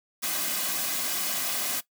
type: noise with comb filter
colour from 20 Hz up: white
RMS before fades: -29 dBFS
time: 0.22-1.81 s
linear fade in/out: 20 ms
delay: 2.2 ms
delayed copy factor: -0.55
effects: noise-tail reverb RT60 0.1 s tail -17 dB re dry + high-pass 200 Hz 12 dB/octave